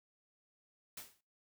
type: noise with exponential decay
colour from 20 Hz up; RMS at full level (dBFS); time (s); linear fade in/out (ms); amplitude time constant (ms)
white; -43; 0.97-1.21; 5; 52
effects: noise-tail reverb RT60 0.3 s tail -21 dB re dry